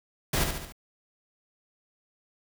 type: noise with echo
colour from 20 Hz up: pink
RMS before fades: -26 dBFS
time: 0.33-0.44 s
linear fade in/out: 5 ms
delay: 71 ms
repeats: 4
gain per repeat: -5 dB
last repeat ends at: 0.724 s
effects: none